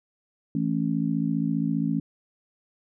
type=chord; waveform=sine; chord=A major; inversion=second; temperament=just; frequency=165 / 220 / 275 Hz; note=E3 / A3 / C#4; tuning=+2 / 0 / -14 cents; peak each=-27 dBFS; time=0.55-2 s; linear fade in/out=2 ms; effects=none